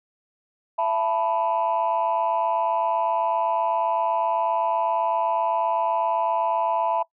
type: chord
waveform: sine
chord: E suspended fourth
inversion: none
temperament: equal with one note detuned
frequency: 670.4 / 880 / 987.8 Hz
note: E5 / A5 / B5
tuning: +29 / 0 / 0 cents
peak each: -24 dBFS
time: 0.78-7.03 s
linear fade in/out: 10 ms
effects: noise-tail reverb RT60 0.1 s tail -20 dB re dry + tanh soft clip ceiling -14 dBFS